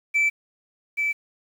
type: tone pair in turn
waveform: sine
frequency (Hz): 2322 / 2314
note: D7 / D7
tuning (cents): -20 / -26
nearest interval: unison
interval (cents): 6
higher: first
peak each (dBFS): -15 / -20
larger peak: first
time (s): 0.14-0.3 / 0.97-1.13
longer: neither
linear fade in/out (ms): 20
effects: tanh soft clip ceiling -16 dBFS + 8-bit